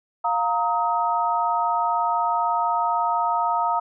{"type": "tone cluster", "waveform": "sine", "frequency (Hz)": [702, 928, 1264], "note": ["F5", "A#5", "D#6"], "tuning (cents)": [9, -8, 27], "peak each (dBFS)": [-25, -22, -25], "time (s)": [0.24, 3.8], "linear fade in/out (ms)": 10, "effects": []}